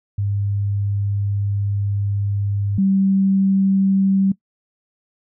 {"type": "tone pair in turn", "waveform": "sine", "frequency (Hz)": [100.9, 193.75], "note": ["G#2", "G3"], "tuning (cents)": [-49, -20], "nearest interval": "major seventh", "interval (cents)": 1129, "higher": "second", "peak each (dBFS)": [-18, -13], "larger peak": "second", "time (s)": [[0.18, 2.78], [2.78, 4.32]], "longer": "first", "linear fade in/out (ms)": 5, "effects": ["noise-tail reverb RT60 0.1 s tail -20 dB re dry"]}